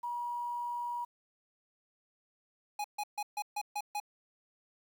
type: tone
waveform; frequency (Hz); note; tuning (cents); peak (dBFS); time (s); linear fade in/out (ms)
sine; 960; B5; -49; -34; 0.03-1.05; 10
type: tone bursts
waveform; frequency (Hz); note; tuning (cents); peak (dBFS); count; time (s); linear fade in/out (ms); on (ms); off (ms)
square; 830.6; G#5; 0; -34; 7; 2.79-4.001; 5; 53; 140
effects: 10-bit